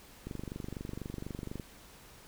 click train, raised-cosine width 3 ms, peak -26 dBFS, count 33, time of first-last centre 0.27-1.598 s, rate 24.1 Hz, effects pink hiss -55 dBFS RMS until 2.27 s

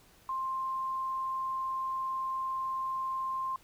sine tone, 1053 Hz, C6, 11 cents sharp, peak -31 dBFS, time 0.29-3.56 s, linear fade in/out 2 ms, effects pink hiss -61 dBFS RMS until 3.63 s

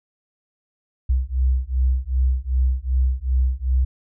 sine beating tone pair, 62.9 / 65.5 Hz, B1 / C2, +32 / +2 cents, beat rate 2.6 Hz, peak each -20 dBFS, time 1.09-3.85 s, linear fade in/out 10 ms, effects none

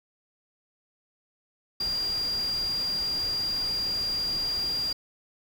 sine tone in noise, 4787 Hz, D8, 32 cents sharp, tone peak -26 dBFS, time 1.8-4.93 s, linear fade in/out 5 ms, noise pink, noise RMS -41 dBFS, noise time 1.8-4.93 s, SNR +12 dB, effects none

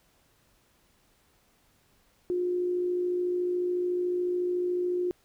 sine tone with amplitude modulation, 357.5 Hz, F4, 41 cents sharp, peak -24 dBFS, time 2.3-5.11 s, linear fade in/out 0 ms, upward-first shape sine, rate 53.9 Hz, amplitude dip 30%, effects pink hiss -66 dBFS RMS until 5.24 s

